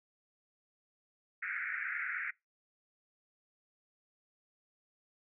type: band-pass noise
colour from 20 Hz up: pink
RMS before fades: -38 dBFS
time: 1.42-2.31 s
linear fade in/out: 10 ms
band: 1400 to 2300 Hz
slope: 96 dB/octave
effects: noise-tail reverb RT60 0.2 s tail -24 dB re dry